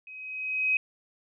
sine tone with level ramp, 2530 Hz, D#7, 28 cents sharp, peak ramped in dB -42 to -20 dBFS, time 0.07-0.77 s, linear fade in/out 2 ms, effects none

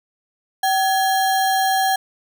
sine tone with sample-and-hold, 767 Hz, G5, 38 cents flat, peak -15 dBFS, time 0.63-1.96 s, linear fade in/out 5 ms, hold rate 2450 Hz, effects none

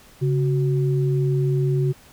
sine tone pair together, 138.59 / 370 Hz, C#3 / F#4, 0 / 0 cents, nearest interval octave + perfect fourth, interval 1700 cents, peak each -18 / -25 dBFS, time 0.21-1.93 s, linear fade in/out 20 ms, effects pink hiss -50 dBFS RMS until 2.12 s

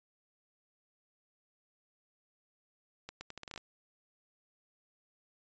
accelerating click train, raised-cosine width 0.2 ms, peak -26 dBFS, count 10, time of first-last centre 3.09-3.577 s, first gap 120 ms, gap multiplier 0.78, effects resampled to 16000 Hz

